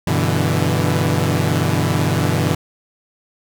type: chord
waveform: sawtooth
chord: E minor seventh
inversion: first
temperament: equal with one note detuned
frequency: 96.43 / 123.47 / 146.83 / 164.81 Hz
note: G2 / B2 / D3 / E3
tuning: -28 / 0 / 0 / 0 cents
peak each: -17 dBFS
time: 0.07-2.55 s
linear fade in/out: 5 ms
effects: none